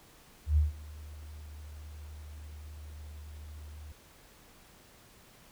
sine tone with ADSR envelope, 75.3 Hz, D2, 44 cents sharp, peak -20 dBFS, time 0.46-3.92 s, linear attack 110 ms, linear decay 150 ms, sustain -23 dB, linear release 3 ms, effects pink hiss -58 dBFS RMS until 5.51 s

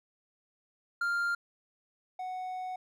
triangle tone pair in turn, 1396.9 / 740 Hz, F6 / F#5, 0 / 0 cents, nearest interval major seventh, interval 1100 cents, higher first, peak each -26 / -33 dBFS, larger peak first, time 1.01-1.35 / 2.19-2.76 s, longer second, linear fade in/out 5 ms, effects none

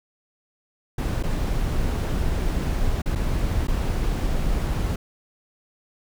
brown noise with dropouts, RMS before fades -23 dBFS, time 0.98-4.96 s, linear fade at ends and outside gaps 5 ms, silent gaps 1.228-1.235 / 3.019-3.058 / 3.152-3.156 / 3.672-3.681 s, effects none

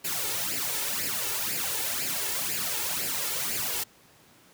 white noise with flanger, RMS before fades -30 dBFS, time 0.04-3.84 s, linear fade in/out 10 ms, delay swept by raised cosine 0.41 to 2.31 ms, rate 2 Hz, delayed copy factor +0.7, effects pink hiss -57 dBFS RMS until 4.53 s + high-pass 100 Hz 12 dB/octave

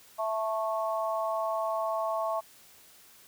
sine chord, A major, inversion second, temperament just, 660 / 880 / 1100 Hz, E5 / A5 / C#6, +2 / 0 / -14 cents, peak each -30 / -35 / -33 dBFS, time 0.18-2.41 s, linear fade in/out 20 ms, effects white hiss -56 dBFS RMS until 3.27 s

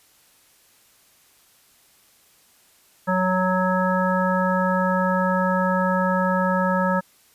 harmonic tone, 185 Hz, F#3, in tune, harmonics 1 / 3 / 5 / 7 / 9, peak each -22 / -24 / -25 / -26 / -28 dBFS, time 3.07-7.01 s, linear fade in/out 20 ms, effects white hiss -57 dBFS RMS until 7.34 s + resampled to 32000 Hz

